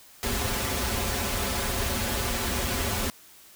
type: noise with comb filter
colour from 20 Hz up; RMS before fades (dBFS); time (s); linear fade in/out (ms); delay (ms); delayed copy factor
pink; -28; 0.23-3.1; 0; 6.4; -0.85
effects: white hiss -52 dBFS RMS until 3.55 s